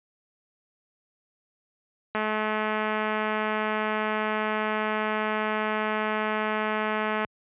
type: click train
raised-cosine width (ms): 0.5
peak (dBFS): -13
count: 1097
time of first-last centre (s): 2.15-7.248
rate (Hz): 215
effects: high-pass 80 Hz 12 dB/octave + resampled to 8000 Hz